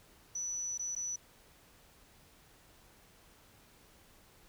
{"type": "tone with dropouts", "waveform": "sine", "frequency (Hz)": 5940, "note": "F#8", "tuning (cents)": 6, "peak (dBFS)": -35, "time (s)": [0.35, 1.16], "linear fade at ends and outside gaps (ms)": 5, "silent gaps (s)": [[0.777, 0.793], [0.952, 0.962]], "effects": ["pink hiss -62 dBFS RMS until 4.48 s"]}